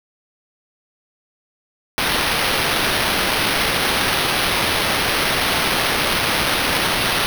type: noise with sample-and-hold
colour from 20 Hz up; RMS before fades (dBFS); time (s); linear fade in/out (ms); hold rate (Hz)
white; -19; 1.98-7.26; 0; 7350
effects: none